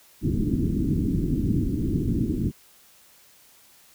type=low-pass noise; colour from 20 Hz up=white; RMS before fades=-24 dBFS; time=0.21-2.52 s; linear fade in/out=50 ms; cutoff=330 Hz; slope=48 dB/octave; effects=white hiss -55 dBFS RMS until 3.94 s